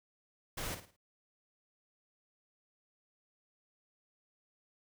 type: noise with echo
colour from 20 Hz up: pink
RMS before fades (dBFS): -39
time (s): 0.57-0.75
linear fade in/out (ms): 10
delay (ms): 54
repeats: 4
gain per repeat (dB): -9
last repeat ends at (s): 0.966
effects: none